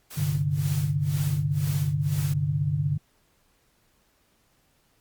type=noise with tremolo; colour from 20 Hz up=white; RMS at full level=-38 dBFS; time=0.1-2.34 s; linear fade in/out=10 ms; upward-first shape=sine; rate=2 Hz; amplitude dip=100%
type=chord; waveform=sine; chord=G suspended fourth; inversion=none; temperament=just; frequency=98 / 130.67 / 147 Hz; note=G2 / C3 / D3; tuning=0 / -2 / +2 cents; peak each=-30 / -30 / -24 dBFS; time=0.17-2.98 s; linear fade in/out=10 ms
effects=pink hiss -66 dBFS RMS until 5 s + Opus 48 kbps